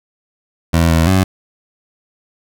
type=tone with pitch steps; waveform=20% pulse; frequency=83.3 / 81.7 / 94.3 Hz; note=E2 / E2 / F#2; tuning=+19 / -15 / +33 cents; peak=-5 dBFS; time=0.73-1.24 s; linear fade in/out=10 ms; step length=170 ms; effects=none